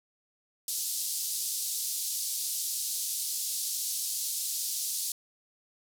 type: band-pass noise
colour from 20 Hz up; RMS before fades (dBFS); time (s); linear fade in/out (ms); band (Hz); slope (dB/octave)
white; -33; 0.68-5.12; 2; 4200 to 13000; 24
effects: none